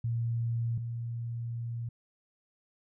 sine tone pair in turn, 116.54 / 117.28 Hz, A#2 / A#2, 0 / +11 cents, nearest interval unison, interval 11 cents, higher second, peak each -28 / -33 dBFS, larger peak first, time 0.04-0.78 / 0.78-1.89 s, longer second, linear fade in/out 5 ms, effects none

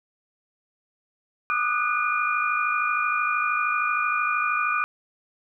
sine tone cluster, 1194 / 1247 / 1474 / 2429 Hz, D6 / D#6 / F#6 / D#7, +28 / +3 / -7 / -42 cents, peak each -27 dBFS, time 1.5-4.84 s, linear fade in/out 0 ms, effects none

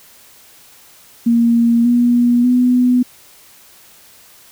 sine tone with pitch steps, 233.8 / 241.1 / 248.6 Hz, A#3 / B3 / B3, +5 / -41 / +12 cents, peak -9 dBFS, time 1.26-3.03 s, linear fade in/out 10 ms, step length 590 ms, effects white hiss -45 dBFS RMS until 4.51 s

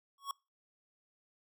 square tone with exponential growth, 1108.7 Hz, C#6, in tune, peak -33 dBFS, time 0.18-0.31 s, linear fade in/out 2 ms, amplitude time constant 28 ms, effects noise-tail reverb RT60 0.3 s tail -26 dB re dry

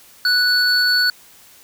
triangle tone pair together, 1480 / 4435 Hz, F#6 / C#8, 0 / 0 cents, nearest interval octave + perfect fifth, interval 1900 cents, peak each -14 dBFS, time 0.25-1.1 s, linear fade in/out 2 ms, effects tanh soft clip ceiling -6 dBFS + white hiss -47 dBFS RMS until 1.63 s

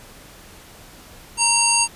harmonic tone with a mistuned harmonic, 932.3 Hz, A#5, in tune, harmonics 1 / 3 / 5 / 7 / 9 / 10, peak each -22 / -22 / -22 / -22 / -22 / -22 dBFS, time 1.37-1.88 s, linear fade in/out 50 ms, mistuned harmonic 3, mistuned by -36 cents, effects pink hiss -44 dBFS RMS until 1.95 s + resampled to 32000 Hz

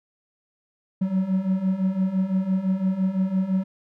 triangle beating tone pair, 185.1 / 191 Hz, F#3 / G3, +1 / -45 cents, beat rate 5.9 Hz, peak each -24 / -20 dBFS, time 1.01-3.64 s, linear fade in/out 10 ms, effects none

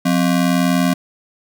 square ring-modulated tone, 220 Hz, A3, in tune, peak -11 dBFS, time 0.05-0.94 s, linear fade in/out 10 ms, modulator 40.1 Hz, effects none

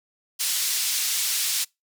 pink band-pass noise, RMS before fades -25 dBFS, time 0.39-1.65 s, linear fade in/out 20 ms, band 3900 to 15000 Hz, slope 12 dB/octave, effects noise-tail reverb RT60 0.2 s tail -25 dB re dry

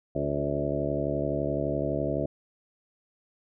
harmonic tone with a mistuned harmonic, 71.8 Hz, D2, 39 cents flat, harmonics 1 / 2 / 3 / 4 / 5 / 6 / 7 / 8 / 9, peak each -38 / -33 / -39 / -33 / -34 / -39 / -36 / -33 / -33 dBFS, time 0.15-2.26 s, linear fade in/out 5 ms, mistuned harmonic 6, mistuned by -22 cents, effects none

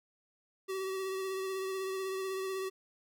square tone with vibrato, 381.6 Hz, G4, 47 cents flat, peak -35 dBFS, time 0.68-2.7 s, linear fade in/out 20 ms, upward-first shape triangle, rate 16 Hz, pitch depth 27 cents each way, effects none

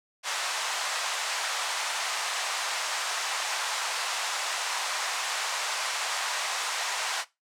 pink band-pass noise, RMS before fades -31 dBFS, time 0.23-7.25 s, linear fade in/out 50 ms, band 750 to 8500 Hz, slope 24 dB/octave, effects noise-tail reverb RT60 0.2 s tail -17 dB re dry

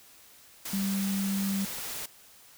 sine tone in noise, 196 Hz, G3, in tune, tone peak -27 dBFS, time 0.73-1.65 s, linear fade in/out 5 ms, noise white, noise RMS -37 dBFS, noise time 0.65-2.06 s, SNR +7 dB, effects white hiss -55 dBFS RMS until 2.57 s

